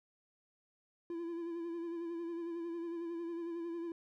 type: tone with vibrato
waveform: triangle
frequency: 338 Hz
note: E4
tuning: 43 cents sharp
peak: -36 dBFS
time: 1.1-3.92 s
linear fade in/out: 2 ms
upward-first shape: sine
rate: 11 Hz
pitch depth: 39 cents each way
effects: none